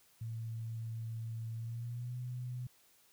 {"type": "tone with pitch glide", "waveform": "sine", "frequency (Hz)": [113.4, 124.38], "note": ["A#2", "B2"], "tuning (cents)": [-47, 13], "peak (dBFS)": -38, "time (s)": [0.21, 2.67], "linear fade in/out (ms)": 5, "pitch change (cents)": 160, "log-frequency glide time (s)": [1.56, 2.17], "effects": ["white hiss -67 dBFS RMS until 3.12 s"]}